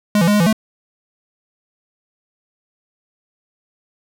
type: tone with pitch steps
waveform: square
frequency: 208.1 / 168.2 / 206.7 / 208.4 / 168.4 / 218.2 Hz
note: G#3 / E3 / G#3 / G#3 / E3 / A3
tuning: +4 / +35 / -8 / +6 / +37 / -14 cents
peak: -12 dBFS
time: 0.15-0.528 s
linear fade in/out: 2 ms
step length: 63 ms
effects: none